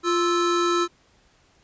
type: tone pair together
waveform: square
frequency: 348.6 / 1316.1 Hz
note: F4 / E6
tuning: -3 / -3 cents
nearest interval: octave + major seventh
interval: 2300 cents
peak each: -22 / -24 dBFS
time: 0.03-0.88 s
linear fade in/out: 50 ms
effects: pink hiss -60 dBFS RMS until 1.63 s + resampled to 16000 Hz